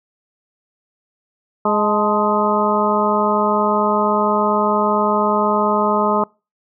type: harmonic tone with a mistuned harmonic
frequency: 208.7 Hz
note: G#3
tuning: 9 cents sharp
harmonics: 1 / 2 / 3 / 4 / 5 / 6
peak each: -21 / -21 / -21 / -21 / -21 / -21 dBFS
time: 1.65-6.24 s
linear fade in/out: 5 ms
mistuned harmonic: 4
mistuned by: +67 cents
effects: noise-tail reverb RT60 0.3 s tail -26 dB re dry